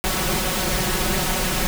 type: noise with comb filter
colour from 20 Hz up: pink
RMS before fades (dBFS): -22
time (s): 0.04-1.67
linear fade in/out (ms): 0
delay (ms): 5.4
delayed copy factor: +0.9
effects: none